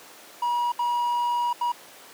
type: tone bursts at uneven times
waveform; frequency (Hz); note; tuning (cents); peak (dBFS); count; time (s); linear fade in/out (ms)
triangle; 961; B5; -48; -20; 3; 0.42-0.72 / 0.79-1.53 / 1.61-1.72; 5
effects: pink hiss -46 dBFS RMS until 2.13 s + high-pass 400 Hz 12 dB/octave